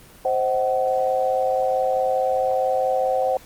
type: chord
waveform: sine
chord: C diminished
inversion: none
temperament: just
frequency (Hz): 523.3 / 627.9 / 753.5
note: C5 / Eb5 / Gb5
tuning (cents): 0 / +16 / +31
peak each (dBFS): -21 / -27 / -22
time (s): 0.25-3.37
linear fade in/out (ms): 2
effects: pink hiss -47 dBFS RMS until 3.45 s + Opus 24 kbps